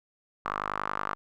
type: tone with band-pass filter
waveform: sawtooth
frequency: 50.6 Hz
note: G#1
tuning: 44 cents flat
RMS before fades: -33 dBFS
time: 0.45-1.15 s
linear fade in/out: 0 ms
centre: 1200 Hz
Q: 4.5
effects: none